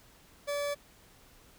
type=tone; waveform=40% pulse; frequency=576 Hz; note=D5; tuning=34 cents flat; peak=-30 dBFS; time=0.47-0.75 s; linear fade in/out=20 ms; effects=pink hiss -59 dBFS RMS until 1.58 s